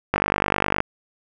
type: click train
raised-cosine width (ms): 0.5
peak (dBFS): -3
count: 34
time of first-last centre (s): 0.14-0.804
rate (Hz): 49.7
effects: none